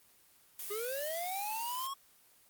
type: noise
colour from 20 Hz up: blue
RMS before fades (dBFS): -42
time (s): 0.59-1.87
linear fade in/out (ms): 2
type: linear sweep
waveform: square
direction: up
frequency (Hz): 400.1 to 1108.7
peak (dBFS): -37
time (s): 0.7-1.94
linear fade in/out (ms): 10
effects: white hiss -64 dBFS RMS until 2.49 s + Opus 24 kbps